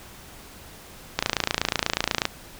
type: click train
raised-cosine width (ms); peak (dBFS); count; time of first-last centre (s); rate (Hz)
0.2; -3; 31; 1.19-2.254; 28.2
effects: pink hiss -45 dBFS RMS until 2.59 s